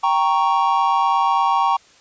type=chord; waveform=triangle; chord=G diminished; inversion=none; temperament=equal; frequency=784 / 932.3 / 1108.7 Hz; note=G5 / Bb5 / Db6; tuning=0 / 0 / 0 cents; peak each=-18 / -17 / -17 dBFS; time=0.03-1.77 s; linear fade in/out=10 ms; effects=white hiss -51 dBFS RMS until 2 s + resampled to 16000 Hz